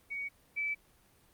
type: tone pair in turn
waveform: sine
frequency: 2245 / 2309 Hz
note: C#7 / D7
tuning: +21 / -30 cents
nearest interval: unison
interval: 49 cents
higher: second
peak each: -35 / -31 dBFS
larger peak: second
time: 0.1-0.29 / 0.56-0.75 s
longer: neither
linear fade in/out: 20 ms
effects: pink hiss -65 dBFS RMS until 1.33 s + Opus 32 kbps